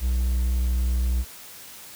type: tone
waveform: triangle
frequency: 61.74 Hz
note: B1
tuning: in tune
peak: -18 dBFS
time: 0-1.25 s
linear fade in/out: 50 ms
effects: white hiss -43 dBFS RMS until 1.95 s